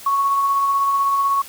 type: tone with tremolo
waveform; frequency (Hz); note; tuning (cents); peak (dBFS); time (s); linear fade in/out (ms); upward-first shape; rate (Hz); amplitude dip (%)
sine; 1108.7; C#6; 0; -14; 0.06-1.42; 5; sine; 16; 25
effects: white hiss -39 dBFS RMS until 1.48 s